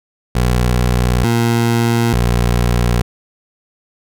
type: tone with pitch steps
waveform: 20% pulse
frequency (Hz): 61.1 / 117 / 59.7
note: B1 / A#2 / A#1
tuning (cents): -18 / +7 / +42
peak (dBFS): -7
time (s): 0.35-3.02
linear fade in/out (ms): 5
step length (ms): 890
effects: none